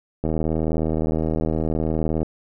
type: click train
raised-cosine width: 2 ms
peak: -10 dBFS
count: 159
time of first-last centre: 0.24-2.23 s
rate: 79.4 Hz
effects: none